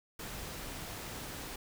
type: noise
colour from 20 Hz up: pink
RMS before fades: -43 dBFS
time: 0.19-1.56 s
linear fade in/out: 5 ms
effects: none